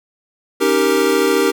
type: chord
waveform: square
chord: Eb dominant seventh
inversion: third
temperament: equal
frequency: 277.2 / 311.1 / 392 / 466.2 Hz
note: Db4 / Eb4 / G4 / Bb4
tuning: 0 / 0 / 0 / 0 cents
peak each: -22 / -21 / -17 / -18 dBFS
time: 0.6-1.52 s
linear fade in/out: 20 ms
effects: none